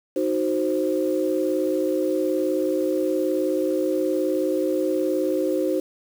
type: chord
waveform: sine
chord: C diminished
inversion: first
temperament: equal with one note detuned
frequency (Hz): 311.1 / 370 / 524.8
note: Eb4 / Gb4 / C5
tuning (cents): 0 / 0 / +5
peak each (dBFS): -24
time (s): 0.16-5.8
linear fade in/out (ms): 5
effects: tanh soft clip ceiling -10 dBFS + 7-bit